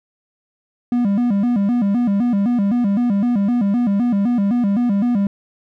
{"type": "tone with vibrato", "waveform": "triangle", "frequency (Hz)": 220.1, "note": "A3", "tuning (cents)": 1, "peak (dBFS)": -12, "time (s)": [0.92, 5.27], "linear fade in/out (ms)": 2, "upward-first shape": "square", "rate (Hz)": 3.9, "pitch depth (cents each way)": 170, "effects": []}